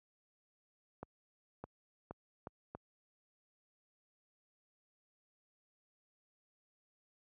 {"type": "accelerating click train", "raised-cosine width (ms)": 1, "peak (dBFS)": -30, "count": 5, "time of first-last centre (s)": [1.03, 2.75], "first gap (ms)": 610, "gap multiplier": 0.77, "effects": ["high-pass 60 Hz 12 dB/octave"]}